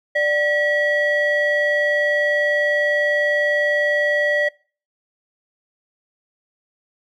triangle ring-modulated tone, 670 Hz, E5, 28 cents sharp, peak -11 dBFS, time 0.15-4.49 s, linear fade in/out 10 ms, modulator 1260 Hz, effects noise-tail reverb RT60 0.4 s tail -24 dB re dry

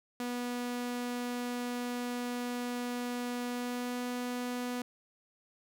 sawtooth tone with pitch glide, 244.2 to 246.3 Hz, B3 to B3, -19 to -5 cents, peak -30 dBFS, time 0.2-4.82 s, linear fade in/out 2 ms, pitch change +14 cents, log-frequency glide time 3.48-4.02 s, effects none

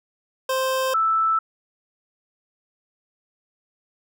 25% pulse / sine tone pair in turn, 523.3 / 1318.6 Hz, C5 / E6, 0 / 0 cents, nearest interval octave + major third, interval 1600 cents, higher second, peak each -17 dBFS, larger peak neither, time 0.49-0.94 / 0.94-1.39 s, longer neither, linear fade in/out 5 ms, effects none

